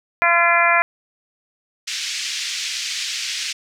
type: harmonic tone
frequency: 341.9 Hz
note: F4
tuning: 37 cents flat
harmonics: 2 / 3 / 4 / 5 / 6 / 7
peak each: -20 / -20 / -20 / -20 / -20 / -20 dBFS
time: 0.22-0.82 s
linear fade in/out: 0 ms
type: band-pass noise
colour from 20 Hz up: white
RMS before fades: -26 dBFS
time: 1.87-3.53 s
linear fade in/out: 10 ms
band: 2000 to 6100 Hz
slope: 24 dB/octave
effects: none